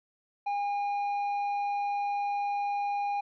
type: tone with tanh clipping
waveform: triangle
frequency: 812 Hz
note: G#5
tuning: 39 cents flat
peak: -29 dBFS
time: 0.46-3.21 s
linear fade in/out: 10 ms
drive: 10 dB
effects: none